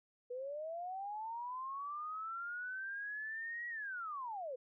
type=linear two-way sweep; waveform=sine; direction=up then down; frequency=482.4 to 1922 to 482.4 Hz; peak=-40 dBFS; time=0.3-4.56 s; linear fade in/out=10 ms; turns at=3.68 s; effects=none